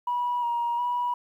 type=tone with vibrato; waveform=sine; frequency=960 Hz; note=B5; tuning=49 cents flat; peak=-23 dBFS; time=0.07-1.14 s; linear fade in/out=5 ms; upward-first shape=square; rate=1.4 Hz; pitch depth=23 cents each way; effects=tanh soft clip ceiling -20 dBFS + 10-bit